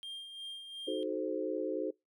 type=tone with tremolo; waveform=triangle; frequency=3201 Hz; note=G7; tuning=36 cents sharp; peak=-38 dBFS; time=0.03-1.03 s; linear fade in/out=0 ms; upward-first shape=sine; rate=2.8 Hz; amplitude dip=50%
type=chord; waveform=sine; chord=D# diminished seventh; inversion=none; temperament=equal with one note detuned; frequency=311.1 / 370 / 433.2 / 523.3 Hz; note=D#4 / F#4 / A4 / C5; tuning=0 / 0 / -27 / 0 cents; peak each=-38 dBFS; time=0.87-1.91 s; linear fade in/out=10 ms
effects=noise-tail reverb RT60 0.2 s tail -24 dB re dry